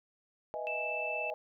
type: chord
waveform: sine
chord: E major seventh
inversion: second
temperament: equal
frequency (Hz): 493.9 / 622.3 / 659.3 / 830.6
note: B4 / D#5 / E5 / G#5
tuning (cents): 0 / 0 / 0 / 0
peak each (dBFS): -43 / -38 / -44 / -41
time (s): 0.54-1.34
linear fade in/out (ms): 0
type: tone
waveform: sine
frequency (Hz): 2642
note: E7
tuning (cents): +3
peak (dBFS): -35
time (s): 0.67-1.3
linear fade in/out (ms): 0
effects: none